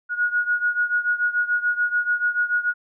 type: beating tone pair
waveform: sine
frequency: 1447 / 1453.9 Hz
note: F#6 / F#6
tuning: -39 / -31 cents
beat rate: 6.9 Hz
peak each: -21 / -24 dBFS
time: 0.09-2.74 s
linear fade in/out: 50 ms
effects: none